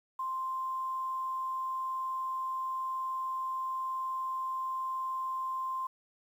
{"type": "tone with quantisation", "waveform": "sine", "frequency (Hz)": 1046.5, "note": "C6", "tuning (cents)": 0, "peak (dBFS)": -32, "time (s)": [0.19, 5.87], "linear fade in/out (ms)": 5, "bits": 10, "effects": []}